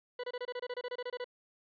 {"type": "tone bursts", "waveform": "40% pulse", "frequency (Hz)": 493.9, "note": "B4", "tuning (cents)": 0, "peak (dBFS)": -35, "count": 15, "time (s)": [0.19, 1.244], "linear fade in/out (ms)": 5, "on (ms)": 46, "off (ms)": 26, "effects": ["resampled to 11025 Hz", "12-bit"]}